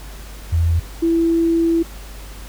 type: tone pair in turn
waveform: sine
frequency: 83.5 / 332.3 Hz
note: E2 / E4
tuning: +23 / +14 cents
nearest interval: 2 octaves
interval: 2391 cents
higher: second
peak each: -13 dBFS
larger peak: neither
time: 0.52-0.8 / 1.02-1.83 s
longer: second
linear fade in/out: 10 ms
effects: added 50 Hz sine -33 dBFS peak until 2.48 s + pink hiss -40 dBFS RMS until 2.48 s